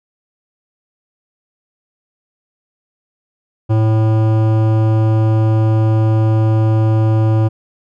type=tone with hard clipping; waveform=sine; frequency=110 Hz; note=A2; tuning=in tune; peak=-12 dBFS; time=3.69-7.49 s; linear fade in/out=20 ms; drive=15 dB; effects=none